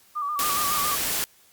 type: tone with vibrato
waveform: sine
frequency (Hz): 1174.7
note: D6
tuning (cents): 0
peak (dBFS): -25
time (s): 0.15-0.96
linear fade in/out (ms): 20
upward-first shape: square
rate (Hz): 7.2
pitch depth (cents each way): 48
type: noise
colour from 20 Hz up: white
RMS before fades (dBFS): -26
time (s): 0.39-1.24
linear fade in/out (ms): 0
effects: white hiss -57 dBFS RMS until 1.52 s + Opus 48 kbps